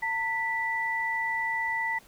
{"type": "tone pair together", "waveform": "sine", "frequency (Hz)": [903.8, 1970], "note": ["A5", "B6"], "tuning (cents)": [46, -5], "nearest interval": "octave + minor second", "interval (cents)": 1349, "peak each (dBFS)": [-31, -28], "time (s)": [0.02, 1.99], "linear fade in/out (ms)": 10, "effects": ["pink hiss -56 dBFS RMS until 2.07 s"]}